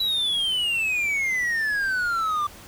triangle exponential sweep, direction down, 3960 to 1168 Hz, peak -20 dBFS, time 0-2.47 s, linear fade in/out 5 ms, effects pink hiss -45 dBFS RMS until 2.67 s

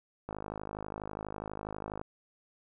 click train, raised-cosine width 1 ms, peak -24 dBFS, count 91, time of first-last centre 0.29-2.014 s, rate 52.2 Hz, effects none

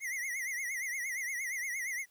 square tone with vibrato, 2036 Hz, C7, 48 cents flat, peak -35 dBFS, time 0-2.06 s, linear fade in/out 50 ms, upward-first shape triangle, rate 8.6 Hz, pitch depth 150 cents each way, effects white hiss -69 dBFS RMS until 2.1 s

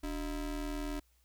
square ring-modulated tone, 164.81 Hz, E3, in tune, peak -33 dBFS, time 0.03-1 s, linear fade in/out 10 ms, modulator 125 Hz, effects added 60 Hz sine -68 dBFS peak until 1.24 s + white hiss -73 dBFS RMS until 1.24 s

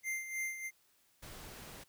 square tone with tremolo, 2093 Hz, C7, in tune, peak -35 dBFS, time 0.03-0.71 s, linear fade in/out 50 ms, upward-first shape sine, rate 3.2 Hz, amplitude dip 65%
pink noise, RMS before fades -50 dBFS, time 1.22-1.84 s, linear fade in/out 10 ms
effects white hiss -71 dBFS RMS until 1.88 s

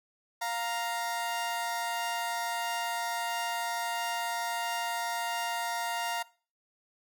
sawtooth tone pair together, 699.6 / 932.3 Hz, F5 / A#5, +3 / 0 cents, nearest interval perfect fourth, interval 497 cents, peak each -31 / -29 dBFS, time 0.41-6.23 s, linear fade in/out 10 ms, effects noise-tail reverb RT60 0.4 s tail -21 dB re dry

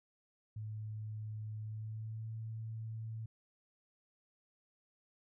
sine tone with pitch glide, 107.8 to 111.41 Hz, A2 to A2, -35 to +22 cents, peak -40 dBFS, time 0.56-3.26 s, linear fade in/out 5 ms, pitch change +57 cents, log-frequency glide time 1.6-2.32 s, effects none

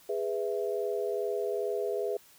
sine chord, E major, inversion first, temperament just, 412 / 494.4 / 659.3 Hz, G#4 / B4 / E5, -14 / +2 / 0 cents, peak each -31 / -34 / -36 dBFS, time 0.09-2.17 s, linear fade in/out 5 ms, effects white hiss -58 dBFS RMS until 2.38 s

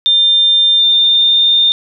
sine tone with pitch glide, 3600 to 3621 Hz, A7 to A7, +39 to +49 cents, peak -7 dBFS, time 0.06-1.72 s, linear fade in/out 0 ms, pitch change +10 cents, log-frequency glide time 0.73-1.42 s, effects none

